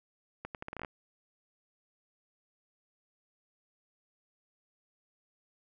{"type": "accelerating click train", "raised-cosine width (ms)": 0.5, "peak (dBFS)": -24, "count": 10, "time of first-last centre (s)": [0.45, 0.848], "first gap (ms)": 98, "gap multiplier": 0.78, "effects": []}